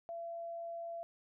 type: tone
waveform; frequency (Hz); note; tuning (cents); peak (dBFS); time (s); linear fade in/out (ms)
sine; 676; E5; +43; -40; 0.09-1.03; 0
effects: none